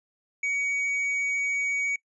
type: tone with tanh clipping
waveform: triangle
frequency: 2253 Hz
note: C#7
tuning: 28 cents sharp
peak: -26 dBFS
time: 0.43-1.96 s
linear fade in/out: 5 ms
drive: 9 dB
effects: noise-tail reverb RT60 0.1 s tail -21 dB re dry + resampled to 22050 Hz